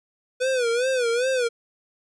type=tone with vibrato; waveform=square; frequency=493.9 Hz; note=B4; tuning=in tune; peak=-21 dBFS; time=0.4-1.49 s; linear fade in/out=20 ms; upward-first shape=sine; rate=2.5 Hz; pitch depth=120 cents each way; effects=resampled to 22050 Hz